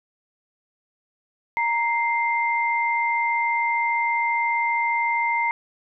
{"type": "tone pair together", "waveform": "sine", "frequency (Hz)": [933.2, 2095], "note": ["A#5", "C7"], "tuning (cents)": [2, 2], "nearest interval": "octave + major second", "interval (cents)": 1400, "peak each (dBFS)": [-22, -23], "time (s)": [1.57, 5.51], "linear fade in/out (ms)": 0, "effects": []}